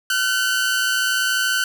sawtooth tone pair together, 1396.9 / 1517.4 Hz, F6 / F#6, 0 / +43 cents, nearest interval minor second, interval 143 cents, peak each -22 / -15 dBFS, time 0.1-1.64 s, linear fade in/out 2 ms, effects none

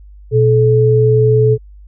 sine tone pair together, 121.2 / 431.9 Hz, B2 / A4, -32 / -32 cents, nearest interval octave + minor seventh, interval 2200 cents, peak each -10 dBFS, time 0.31-1.58 s, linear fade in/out 50 ms, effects added 50 Hz sine -35 dBFS peak until 1.87 s

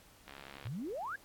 click train, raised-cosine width 0.3 ms, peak -31 dBFS, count 28, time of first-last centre 0.28-0.67 s, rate 69.2 Hz
sine exponential sweep, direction up, 100 to 1716 Hz, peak -37 dBFS, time 0.65-1.16 s, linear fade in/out 5 ms
effects pink hiss -61 dBFS RMS until 1.24 s + AAC 64 kbps

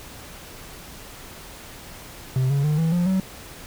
triangle tone with pitch steps, 129.9 / 140.03 / 150.95 / 162.72 / 175.41 / 189.09 Hz, C3 / C#3 / D3 / E3 / F3 / F#3, -12 / +18 / +48 / -22 / +8 / +38 cents, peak -16 dBFS, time 2.36-3.2 s, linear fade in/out 2 ms, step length 140 ms, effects pink hiss -41 dBFS RMS until 3.66 s

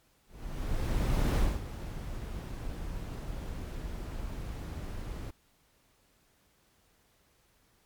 brown noise with ADSR envelope, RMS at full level -25 dBFS, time 0.27-5.31 s, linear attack 1100 ms, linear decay 230 ms, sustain -13 dB, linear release 11 ms, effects pink hiss -68 dBFS RMS until 7.85 s + MP3 96 kbps

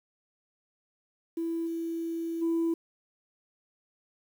sine tone with level steps, 331.8 Hz, E4, 11 cents sharp, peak -28 / -30 / -23 dBFS, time 1.37-2.74 s, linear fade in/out 5 ms, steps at 1.66 / 2.41 s, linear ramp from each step 20 ms, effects tanh soft clip ceiling -22 dBFS + 9-bit

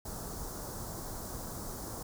pink band-stop noise, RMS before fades -41 dBFS, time 0.05-2.03 s, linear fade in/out 5 ms, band 1300 to 5200 Hz, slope 24 dB/octave, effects none

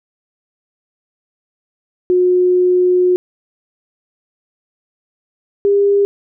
sine tone pair in turn, 362 / 402.2 Hz, F#4 / G4, -38 / +44 cents, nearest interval major second, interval 182 cents, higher second, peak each -9 dBFS, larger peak neither, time 2.1-3.16 / 5.65-6.05 s, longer first, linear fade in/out 0 ms, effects none

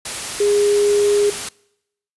sine tone in noise, 409.8 Hz, G#4, 23 cents flat, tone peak -13 dBFS, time 0.4-1.3 s, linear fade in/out 5 ms, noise white, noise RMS -26 dBFS, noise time 0.05-1.49 s, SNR +10 dB, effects noise-tail reverb RT60 0.8 s tail -24 dB re dry + resampled to 24000 Hz

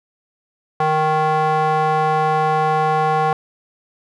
square tone with band-pass filter, 155.5 Hz, D#3, 1 cent flat, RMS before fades -17 dBFS, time 0.8-3.33 s, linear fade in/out 2 ms, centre 870 Hz, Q 2.5, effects none

